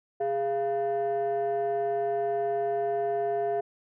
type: tone pair together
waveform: sine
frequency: 410.4 / 690.2 Hz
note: G#4 / F5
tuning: -21 / -21 cents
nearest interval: major sixth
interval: 900 cents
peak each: -26 dBFS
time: 0.2-3.61 s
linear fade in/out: 10 ms
effects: tanh soft clip ceiling -22 dBFS